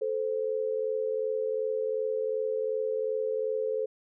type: tone pair together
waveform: sine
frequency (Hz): 437.3 / 520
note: A4 / C5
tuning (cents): -11 / -11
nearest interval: minor third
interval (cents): 300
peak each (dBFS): -29 / -31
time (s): 0.01-3.86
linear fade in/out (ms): 10
effects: none